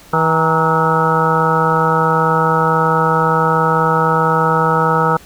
harmonic tone with a mistuned harmonic, 161.4 Hz, E3, 36 cents flat, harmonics 1 / 2 / 3 / 4 / 5 / 6 / 7 / 8 / 9, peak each -18 / -27 / -18 / -26 / -21 / -18 / -27 / -16 / -24 dBFS, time 0.13-5.17 s, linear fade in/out 5 ms, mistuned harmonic 6, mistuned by -72 cents, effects pink hiss -42 dBFS RMS until 5.25 s

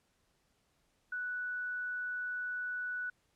sine tone, 1480 Hz, F#6, in tune, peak -35 dBFS, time 1.12-3.1 s, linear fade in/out 5 ms, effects pink hiss -75 dBFS RMS until 3.35 s + low-pass 11000 Hz 12 dB/octave

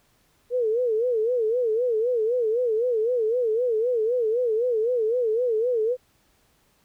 sine tone with vibrato, 466.2 Hz, A#4, in tune, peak -20 dBFS, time 0.5-5.97 s, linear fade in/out 50 ms, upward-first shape sine, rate 3.9 Hz, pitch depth 140 cents each way, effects pink hiss -64 dBFS RMS until 6.84 s

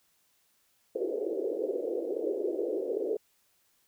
pink band-pass noise, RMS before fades -32 dBFS, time 0.95-3.17 s, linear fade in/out 5 ms, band 350 to 520 Hz, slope 48 dB/octave, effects white hiss -70 dBFS RMS until 3.87 s

